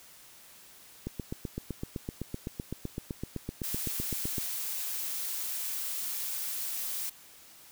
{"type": "click train", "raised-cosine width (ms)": 3, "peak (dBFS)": -21, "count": 27, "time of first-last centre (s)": [1.07, 4.382], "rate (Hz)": 7.85}
{"type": "noise", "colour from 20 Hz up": "blue", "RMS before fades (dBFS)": -35, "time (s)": [3.63, 7.1], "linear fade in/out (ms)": 10}
{"effects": ["white hiss -54 dBFS RMS until 7.71 s"]}